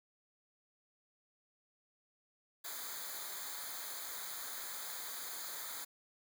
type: noise with comb filter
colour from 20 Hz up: white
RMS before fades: -44 dBFS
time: 2.64-5.85 s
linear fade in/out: 10 ms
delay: 0.36 ms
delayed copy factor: -0.95
effects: none